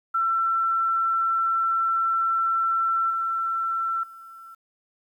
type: tone with level steps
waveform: sine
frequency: 1344 Hz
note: E6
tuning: 33 cents sharp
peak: -20 / -23 / -41 dBFS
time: 0.14-4.55 s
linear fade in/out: 10 ms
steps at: 3.1 / 4.03 s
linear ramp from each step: 5 ms
effects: 10-bit